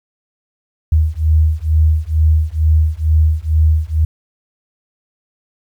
sine beating tone pair, 77.3 / 79.5 Hz, D#2 / D#2, -11 / +38 cents, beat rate 2.2 Hz, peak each -13 dBFS, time 0.92-4.05 s, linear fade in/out 5 ms, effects 8-bit

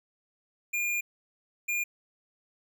square tone bursts at uneven times, 2415 Hz, D7, 48 cents sharp, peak -28 dBFS, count 2, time 0.73-1.01 / 1.68-1.84 s, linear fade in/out 10 ms, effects none

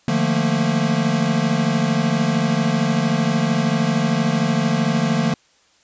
square chord, Bb major seventh, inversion first, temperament equal with one note detuned, 150.18 / 174.61 / 220 / 233.1 Hz, D3 / F3 / A3 / Bb3, +39 / 0 / 0 / 0 cents, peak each -23 dBFS, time 0.08-5.34 s, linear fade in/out 2 ms, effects white hiss -57 dBFS RMS until 5.83 s + resampled to 16000 Hz

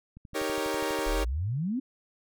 click train, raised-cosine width 5 ms, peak -34 dBFS, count 11, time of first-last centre 0.17-0.99 s, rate 12.2 Hz
sawtooth chord, Eb dominant seventh, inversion none, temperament equal, 311.1 / 392 / 466.2 / 554.4 Hz, Eb4 / G4 / Bb4 / Db5, 0 / 0 / 0 / 0 cents, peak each -30 dBFS, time 0.34-1.25 s, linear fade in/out 20 ms
sine exponential sweep, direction up, 31.31 to 277.2 Hz, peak -27 dBFS, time 1.06-1.8 s, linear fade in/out 10 ms
effects none

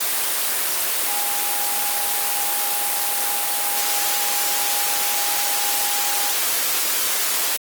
sine tone in noise, 817 Hz, G#5, 29 cents flat, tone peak -29 dBFS, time 1.07-6.32 s, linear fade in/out 10 ms, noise white, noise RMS -21 dBFS, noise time 0-7.57 s, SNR -11 dB, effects high-pass 400 Hz 12 dB/octave + Opus 24 kbps

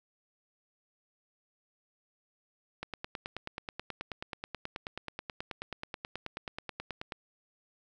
click train, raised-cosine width 0.3 ms, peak -21 dBFS, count 41, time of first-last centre 2.83-7.122 s, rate 9.32 Hz, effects none

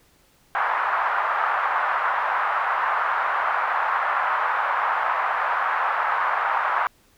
white band-pass noise, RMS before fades -23 dBFS, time 0.55-6.87 s, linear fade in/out 0 ms, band 810 to 1400 Hz, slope 24 dB/octave, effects pink hiss -59 dBFS RMS until 7.17 s

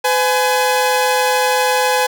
sawtooth tone pair together, 506 / 839.3 Hz, B4 / G#5, +42 / +18 cents, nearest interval major sixth, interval 876 cents, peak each -12 dBFS, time 0.04-2.07 s, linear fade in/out 10 ms, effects none

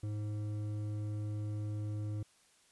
triangle tone with hard clipping, 105.2 Hz, G#2, 23 cents sharp, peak -37 dBFS, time 0.03-2.23 s, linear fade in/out 5 ms, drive 12 dB, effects white hiss -67 dBFS RMS until 2.71 s + resampled to 24000 Hz

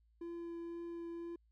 triangle tone with vibrato, 339.2 Hz, E4, 50 cents sharp, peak -40 dBFS, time 0.21-1.36 s, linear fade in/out 5 ms, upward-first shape triangle, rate 2 Hz, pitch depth 10 cents each way, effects added 56 Hz sine -68 dBFS peak until 1.51 s

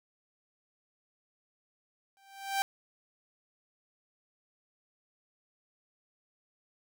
sawtooth tone with exponential growth, 784 Hz, G5, in tune, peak -21 dBFS, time 2.17-2.62 s, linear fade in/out 0 ms, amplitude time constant 97 ms, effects none

